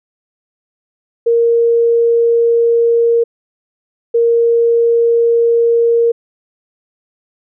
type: tone pair in turn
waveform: sine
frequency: 466.2 / 466.2 Hz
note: A#4 / A#4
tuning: 0 / 0 cents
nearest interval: unison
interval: 0 cents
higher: neither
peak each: -8 dBFS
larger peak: neither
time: 1.26-3.24 / 4.14-6.12 s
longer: neither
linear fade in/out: 10 ms
effects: none